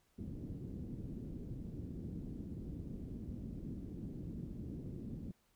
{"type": "low-pass noise", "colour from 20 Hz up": "white", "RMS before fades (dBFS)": -45, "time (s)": [0.18, 5.32], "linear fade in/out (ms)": 10, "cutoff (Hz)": 280, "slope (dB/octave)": 24, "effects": ["pink hiss -75 dBFS RMS until 5.55 s"]}